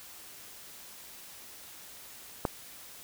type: click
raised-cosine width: 1 ms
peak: -13 dBFS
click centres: 2.452 s
effects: white hiss -49 dBFS RMS until 3.03 s